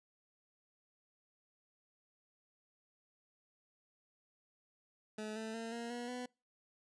20% pulse tone with pitch steps, 214.8 / 221.1 / 227.6 / 234.2 / 241.1 / 248.2 Hz, A3 / A3 / A#3 / A#3 / B3 / B3, -41 / +9 / -41 / +8 / -41 / +9 cents, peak -36 dBFS, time 5.18-6.26 s, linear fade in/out 5 ms, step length 180 ms, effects noise-tail reverb RT60 0.3 s tail -26 dB re dry + resampled to 22050 Hz

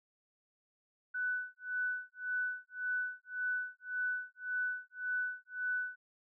sine tone with tremolo, 1493 Hz, F#6, 15 cents sharp, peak -31 dBFS, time 1.14-5.96 s, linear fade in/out 10 ms, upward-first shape sine, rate 1.8 Hz, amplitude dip 100%, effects none

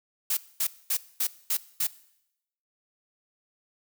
blue noise bursts, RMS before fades -26 dBFS, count 6, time 0.3-1.87 s, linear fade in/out 5 ms, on 70 ms, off 230 ms, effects noise-tail reverb RT60 0.8 s tail -19 dB re dry

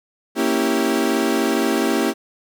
35% pulse chord, A# diminished seventh, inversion none, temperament equal, 233.1 / 277.2 / 329.6 / 392 Hz, A#3 / C#4 / E4 / G4, 0 / 0 / 0 / 0 cents, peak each -21 dBFS, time 0.35-2.14 s, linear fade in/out 50 ms, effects none

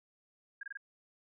sine tone bursts, 1620 Hz, G#6, 43 cents flat, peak -39 dBFS, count 4, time 0.61-0.773 s, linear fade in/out 5 ms, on 22 ms, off 25 ms, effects none

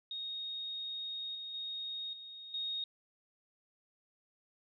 sine tone with level steps, 3729 Hz, A#7, in tune, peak -38 / -41 / -38 / -46 / -35 dBFS, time 0.11-2.84 s, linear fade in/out 2 ms, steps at 1.35 / 1.54 / 2.13 / 2.54 s, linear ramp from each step 2 ms, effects none

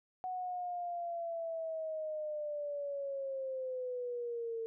sine linear sweep, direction down, 742 to 450 Hz, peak -36 dBFS, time 0.24-4.66 s, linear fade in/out 0 ms, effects none

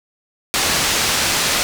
white low-pass noise, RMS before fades -18 dBFS, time 0.54-1.63 s, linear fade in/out 0 ms, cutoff 6500 Hz, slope 12 dB/octave, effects none

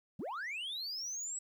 sine linear sweep, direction up, 134.6 to 7902 Hz, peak -35 dBFS, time 0.19-1.39 s, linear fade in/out 5 ms, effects tanh soft clip ceiling -37 dBFS + 12-bit

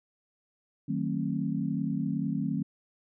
sine chord, D# diminished seventh, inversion none, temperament just, 155.56 / 186.68 / 224 / 268.8 Hz, D#3 / F#3 / A3 / C4, 0 / +16 / +31 / +47 cents, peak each -33 dBFS, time 0.88-2.63 s, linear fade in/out 10 ms, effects none

